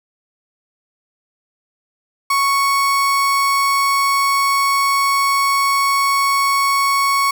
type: tone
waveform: 35% pulse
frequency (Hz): 1108.7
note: C#6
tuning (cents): 0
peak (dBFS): -12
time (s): 2.3-7.31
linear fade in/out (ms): 5
effects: none